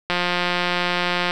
click train, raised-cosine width 0.3 ms, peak -5 dBFS, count 215, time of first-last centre 0.1-1.309 s, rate 177 Hz, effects none

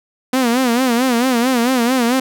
sawtooth tone with vibrato, 246.9 Hz, B3, in tune, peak -9 dBFS, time 0.33-2.2 s, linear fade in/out 5 ms, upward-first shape sine, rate 4.5 Hz, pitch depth 120 cents each way, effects none

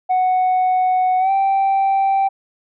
sine tone with pitch glide, 740 to 780.4 Hz, F#5 to G5, 0 to -8 cents, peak -11 dBFS, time 0.09-2.29 s, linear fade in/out 20 ms, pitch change +92 cents, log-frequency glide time 1.19-1.31 s, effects tanh soft clip ceiling -12 dBFS

